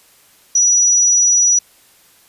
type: tone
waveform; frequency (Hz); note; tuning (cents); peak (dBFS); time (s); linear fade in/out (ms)
sine; 5860; F#8; -18; -9; 0.55-1.59; 5
effects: white hiss -50 dBFS RMS until 2.28 s + resampled to 32000 Hz